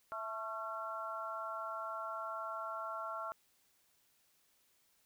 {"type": "harmonic tone with a mistuned harmonic", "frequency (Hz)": 220, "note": "A3", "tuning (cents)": 0, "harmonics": [3, 4, 5, 6], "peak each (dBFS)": [-45, -49, -45, -42], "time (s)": [0.12, 3.32], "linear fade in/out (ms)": 0, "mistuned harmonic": 6, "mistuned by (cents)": 53, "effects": ["white hiss -73 dBFS RMS until 5.05 s"]}